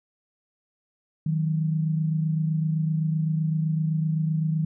sine tone pair together, 156.98 / 184.8 Hz, D#3 / F#3, +16 / -2 cents, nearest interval minor third, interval 282 cents, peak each -22 / -31 dBFS, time 1.26-4.65 s, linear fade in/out 5 ms, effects none

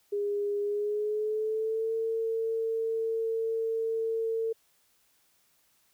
sine tone with pitch glide, 408.4 to 450.5 Hz, G#4 to A4, -29 to +41 cents, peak -27 dBFS, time 0.12-4.53 s, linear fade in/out 10 ms, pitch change +170 cents, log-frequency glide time 0.61-1.94 s, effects white hiss -68 dBFS RMS until 5.93 s

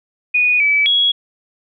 sine tone with pitch steps, 2469 / 2298 / 3330 Hz, D#7 / D7 / G#7, -14 / -38 / +4 cents, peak -11 dBFS, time 0.34-1.12 s, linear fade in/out 10 ms, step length 260 ms, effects none

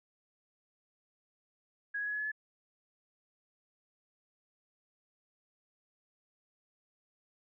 sine tone with pitch steps, 1657 / 1669.5 / 1682.1 / 1694.8 / 1707.5 / 1720.4 Hz, G#6 / G#6 / G#6 / G#6 / G#6 / A6, -4 / +9 / +22 / +35 / +48 / -39 cents, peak -33 dBFS, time 1.94-2.318 s, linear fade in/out 10 ms, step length 63 ms, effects none

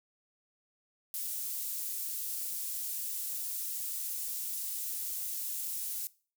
pink high-pass noise, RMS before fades -37 dBFS, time 1.14-6.07 s, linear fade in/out 0 ms, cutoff 11000 Hz, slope 12 dB/octave, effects noise-tail reverb RT60 0.4 s tail -21 dB re dry

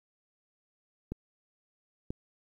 clicks, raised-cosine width 3 ms, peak -22 dBFS, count 2, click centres 1.12 / 2.105 s, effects 10-bit

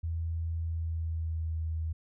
sine tone with pitch glide, 82.41 to 80.43 Hz, E2 to E2, 0 to -42 cents, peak -30 dBFS, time 0.03-1.93 s, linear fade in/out 10 ms, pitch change -42 cents, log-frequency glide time 0.6-1.58 s, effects none

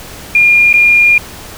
sine tone with dropouts, 2414 Hz, D7, 47 cents sharp, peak -4 dBFS, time 0.35-1.18 s, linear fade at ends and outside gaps 2 ms, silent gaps 0.729-0.739 s, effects pink hiss -30 dBFS RMS until 1.57 s

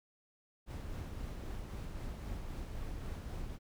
brown noise with tremolo, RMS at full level -41 dBFS, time 0.66-3.59 s, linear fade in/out 50 ms, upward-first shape sine, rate 3.8 Hz, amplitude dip 25%, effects none

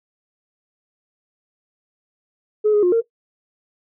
sine tone with pitch steps, 425.3 / 416.3 / 356.8 / 458.8 Hz, G#4 / G#4 / F4 / A#4, +41 / +4 / +37 / -28 cents, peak -11 dBFS, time 2.64-3.016 s, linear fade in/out 20 ms, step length 94 ms, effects noise-tail reverb RT60 0.1 s tail -17 dB re dry + tanh soft clip ceiling -9 dBFS

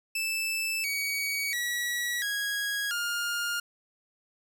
sawtooth tone with pitch steps, 2637 / 2256 / 1930.4 / 1651.6 / 1413.1 Hz, E7 / C#7 / B6 / G#6 / F6, 0 / +30 / -40 / -10 / +20 cents, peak -25 dBFS, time 0.15-3.6 s, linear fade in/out 5 ms, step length 690 ms, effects none

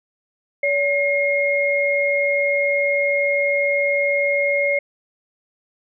sine tone pair together, 568.9 / 2144 Hz, C#5 / C7, +45 / +42 cents, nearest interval octave + major seventh, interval 2297 cents, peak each -19 dBFS, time 0.63-4.79 s, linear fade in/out 5 ms, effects none

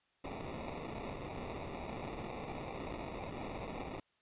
white noise with sample-and-hold, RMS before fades -43 dBFS, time 0.24-4 s, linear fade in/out 5 ms, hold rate 1575 Hz, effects white hiss -75 dBFS RMS until 4.21 s + resampled to 8000 Hz

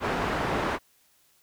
white low-pass noise, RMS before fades -28 dBFS, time 0-0.79 s, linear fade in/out 50 ms, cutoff 1200 Hz, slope 12 dB/octave, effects white hiss -64 dBFS RMS until 1.42 s

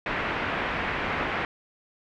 white low-pass noise, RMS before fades -29 dBFS, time 0.06-1.45 s, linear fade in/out 2 ms, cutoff 2300 Hz, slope 24 dB/octave, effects none

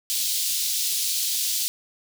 pink high-pass noise, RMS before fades -25 dBFS, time 0.1-1.68 s, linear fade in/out 0 ms, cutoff 3600 Hz, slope 24 dB/octave, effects none

